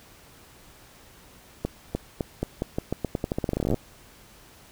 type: accelerating click train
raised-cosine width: 2 ms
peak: -12 dBFS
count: 26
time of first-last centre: 1.65-3.743 s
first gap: 300 ms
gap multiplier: 0.86
effects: pink hiss -52 dBFS RMS until 4.71 s